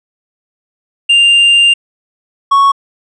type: tone pair in turn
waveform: triangle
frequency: 2794 / 1108.8 Hz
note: F7 / C#6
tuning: 0 / 0 cents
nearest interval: octave + major third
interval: 1600 cents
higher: first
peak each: -3 dBFS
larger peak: neither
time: 1.09-1.74 / 2.51-2.72 s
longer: first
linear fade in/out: 10 ms
effects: resampled to 24000 Hz